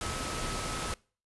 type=tone in noise; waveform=sine; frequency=1291 Hz; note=E6; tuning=37 cents flat; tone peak=-41 dBFS; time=0.01-0.94 s; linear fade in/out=2 ms; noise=pink; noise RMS=-35 dBFS; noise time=0.01-0.94 s; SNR=-9 dB; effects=noise-tail reverb RT60 0.4 s tail -24 dB re dry + resampled to 24000 Hz